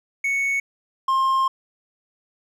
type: tone pair in turn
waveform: triangle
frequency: 2217 / 1062.1 Hz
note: C#7 / C6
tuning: 0 / +26 cents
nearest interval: octave + minor second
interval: 1274 cents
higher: first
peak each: -18 / -15 dBFS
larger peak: second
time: 0.24-0.6 / 1.08-1.48 s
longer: second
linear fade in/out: 5 ms
effects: none